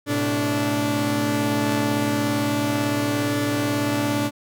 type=tone cluster; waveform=sawtooth; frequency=109.2 / 127 / 218.1 / 290.9 Hz; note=A2 / B2 / A3 / D4; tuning=-13 / +49 / -15 / -16 cents; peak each=-24 / -27 / -26 / -18 dBFS; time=0.06-4.31 s; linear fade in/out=50 ms; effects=none